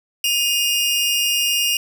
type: tone pair together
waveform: sawtooth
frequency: 2489 / 2826 Hz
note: D#7 / F7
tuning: 0 / +20 cents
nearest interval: major second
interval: 220 cents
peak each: -22 / -14 dBFS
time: 0.24-1.77 s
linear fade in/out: 2 ms
effects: none